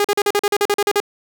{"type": "tone bursts", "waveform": "sawtooth", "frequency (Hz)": 409, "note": "G#4", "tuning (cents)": -26, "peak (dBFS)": -10, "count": 12, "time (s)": [0, 1.002], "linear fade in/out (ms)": 2, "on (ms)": 45, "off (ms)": 42, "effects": []}